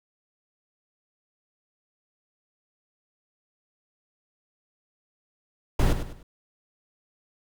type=noise with echo; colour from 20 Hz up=brown; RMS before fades=-20 dBFS; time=5.79-5.93 s; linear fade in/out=5 ms; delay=100 ms; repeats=3; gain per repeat=-9 dB; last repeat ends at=6.23 s; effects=none